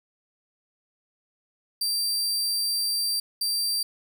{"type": "tone bursts at uneven times", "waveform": "sawtooth", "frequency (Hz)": 4699, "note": "D8", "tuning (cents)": 0, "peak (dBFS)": -21, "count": 2, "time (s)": [[1.81, 3.2], [3.41, 3.83]], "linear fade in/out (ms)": 5, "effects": []}